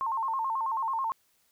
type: tone with vibrato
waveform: sine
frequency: 982 Hz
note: B5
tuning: 10 cents flat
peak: -27 dBFS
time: 0.01-1.12 s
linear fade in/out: 0 ms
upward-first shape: square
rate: 9.2 Hz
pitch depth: 150 cents each way
effects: white hiss -69 dBFS RMS until 1.51 s